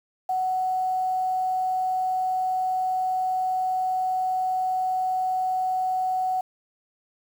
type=tone with quantisation; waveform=sine; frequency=745 Hz; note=F#5; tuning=12 cents sharp; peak=-22 dBFS; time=0.29-6.41 s; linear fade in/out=5 ms; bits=8; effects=none